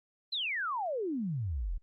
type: exponential sweep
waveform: sine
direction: down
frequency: 4186 to 34.45 Hz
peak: -31 dBFS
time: 0.32-1.78 s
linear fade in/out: 10 ms
effects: Opus 48 kbps